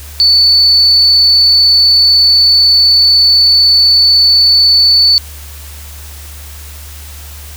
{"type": "tone", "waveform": "sine", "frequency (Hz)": 4482, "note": "C#8", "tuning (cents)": 18, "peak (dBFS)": -4, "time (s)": [0.2, 5.18], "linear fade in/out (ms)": 0, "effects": ["added 73 Hz sine -28 dBFS peak until 7.56 s", "white hiss -33 dBFS RMS until 7.56 s"]}